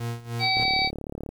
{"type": "tone with tremolo", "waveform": "40% pulse", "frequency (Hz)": 117.6, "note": "A#2", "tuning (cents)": 16, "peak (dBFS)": -26, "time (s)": [0, 0.64], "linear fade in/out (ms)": 5, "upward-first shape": "sine", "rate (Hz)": 3.3, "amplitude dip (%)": 85}
{"type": "harmonic tone", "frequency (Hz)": 763, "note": "G5", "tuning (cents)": -47, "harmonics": [1, 3, 5, 6], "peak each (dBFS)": [-26, -25, -30, -25], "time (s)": [0.39, 0.91], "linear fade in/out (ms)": 50}
{"type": "click train", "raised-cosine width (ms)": 2, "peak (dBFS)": -21, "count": 27, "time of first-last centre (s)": [0.57, 1.29], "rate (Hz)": 36.1}
{"effects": ["9-bit"]}